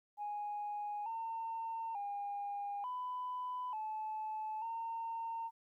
sine tone with pitch steps, 829 / 907 / 810 / 999 / 866 / 913 Hz, G#5 / A#5 / G#5 / B5 / A5 / A#5, -3 / -48 / -43 / +20 / -28 / -36 cents, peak -37 dBFS, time 0.17-5.51 s, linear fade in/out 50 ms, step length 890 ms, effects tanh soft clip ceiling -34 dBFS + 13-bit

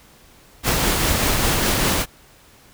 pink noise with tremolo, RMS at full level -18 dBFS, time 0.63-2.06 s, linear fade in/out 50 ms, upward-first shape triangle, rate 5 Hz, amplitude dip 25%, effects pink hiss -50 dBFS RMS until 2.73 s

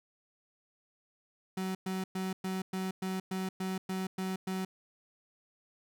35% pulse tone bursts, 188.1 Hz, F#3, 29 cents sharp, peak -31 dBFS, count 11, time 1.57-4.65 s, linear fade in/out 5 ms, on 180 ms, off 110 ms, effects none

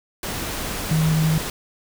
sine tone in noise, 157.9 Hz, D#3, 26 cents sharp, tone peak -16 dBFS, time 0.91-1.38 s, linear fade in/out 2 ms, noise pink, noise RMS -28 dBFS, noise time 0.23-1.5 s, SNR +9 dB, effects none

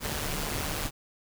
pink noise with amplitude modulation, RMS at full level -29 dBFS, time 0-0.91 s, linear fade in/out 50 ms, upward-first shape sine, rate 148 Hz, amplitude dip 65%, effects none

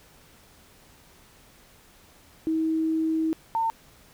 sine tone pair in turn, 320 / 905.1 Hz, D#4 / A5, +49 / +49 cents, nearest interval octave + tritone, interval 1800 cents, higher second, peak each -22 dBFS, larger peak neither, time 2.47-3.33 / 3.55-3.7 s, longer first, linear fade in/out 0 ms, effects pink hiss -55 dBFS RMS until 4.13 s

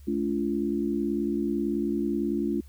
sine tone cluster, 214.9 / 285.6 / 343.8 Hz, A3 / D4 / F4, -41 / -48 / -27 cents, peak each -29 dBFS, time 0.07-2.61 s, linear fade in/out 10 ms, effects added 70 Hz sine -45 dBFS peak until 2.68 s + white hiss -62 dBFS RMS until 2.68 s

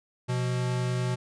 square tone pair together, 124.4 / 174.61 Hz, B2 / F3, +13 / 0 cents, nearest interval tritone, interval 587 cents, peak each -27 / -36 dBFS, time 0.28-1.16 s, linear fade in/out 20 ms, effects resampled to 22050 Hz

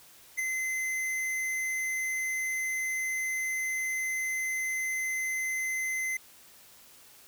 square tone with ADSR envelope, 2055 Hz, C7, 32 cents flat, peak -26 dBFS, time 0.37-6.17 s, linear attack 24 ms, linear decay 6 ms, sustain -4 dB, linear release 4 ms, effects white hiss -55 dBFS RMS until 7.27 s

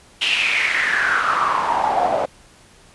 pink noise with band-pass filter sweep, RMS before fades -19 dBFS, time 0.21-2.26 s, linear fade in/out 10 ms, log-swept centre 3000 to 620 Hz, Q 6.5, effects pink hiss -49 dBFS RMS until 2.94 s + resampled to 24000 Hz

